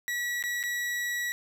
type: tone with dropouts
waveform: 40% pulse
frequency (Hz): 1933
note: B6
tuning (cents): -38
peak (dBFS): -28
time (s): 0.08-1.32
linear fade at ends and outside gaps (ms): 0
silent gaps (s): 0.426-0.438 / 0.629-0.637
effects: 11-bit